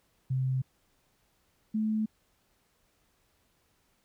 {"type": "tone pair in turn", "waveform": "sine", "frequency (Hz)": [130.6, 216.8], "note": ["C3", "A3"], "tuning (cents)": [-3, -25], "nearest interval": "major sixth", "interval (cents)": 878, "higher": "second", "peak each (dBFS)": -26, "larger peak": "neither", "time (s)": [[0.3, 0.62], [1.74, 2.06]], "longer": "neither", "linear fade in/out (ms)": 10, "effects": ["pink hiss -71 dBFS RMS until 4.04 s"]}